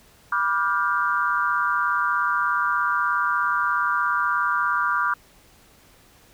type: chord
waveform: sine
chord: G dominant seventh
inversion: first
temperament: just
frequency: 980 / 1176 / 1411.2 / 1568 Hz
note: B5 / D6 / F6 / G6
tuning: -14 / +2 / +18 / 0 cents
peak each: -28 / -23 / -24 / -28 dBFS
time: 0.32-5.14 s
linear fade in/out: 5 ms
effects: pink hiss -54 dBFS RMS until 6.33 s